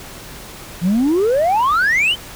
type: exponential sweep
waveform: sine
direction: up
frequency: 164.1 to 3171 Hz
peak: -10 dBFS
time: 0.81-2.16 s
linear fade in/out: 50 ms
effects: tanh soft clip ceiling -11 dBFS + pink hiss -35 dBFS RMS until 2.35 s